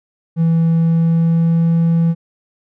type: tone with pitch glide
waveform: triangle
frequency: 164.9 to 166.53 Hz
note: E3 to E3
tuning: +1 to +18 cents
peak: -8 dBFS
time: 0.36-2.15 s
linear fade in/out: 50 ms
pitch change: +17 cents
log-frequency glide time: 0.75-1.73 s
effects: tanh soft clip ceiling -4 dBFS